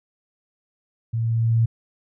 sine tone with level ramp, 114.4 Hz, A#2, 32 cents flat, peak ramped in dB -21 to -14 dBFS, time 1.13-1.66 s, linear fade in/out 10 ms, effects none

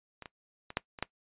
clicks, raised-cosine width 0.3 ms, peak -27 / -27 / -26 / -12 / -28 / -14 dBFS, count 6, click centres 0.223 / 0.258 / 0.704 / 0.771 / 0.988 / 1.026 s, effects noise-tail reverb RT60 0.1 s tail -20 dB re dry + resampled to 8000 Hz

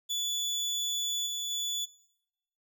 30% pulse tone with level steps, 3451 Hz, A7, 34 cents flat, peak -27 / -30 / -28 dBFS, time 0.09-1.86 s, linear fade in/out 20 ms, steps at 1.26 / 1.5 s, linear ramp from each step 10 ms, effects noise-tail reverb RT60 0.9 s tail -22 dB re dry

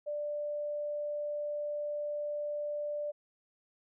sine tone, 590 Hz, D5, 8 cents sharp, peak -33 dBFS, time 0.06-3.12 s, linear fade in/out 20 ms, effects none

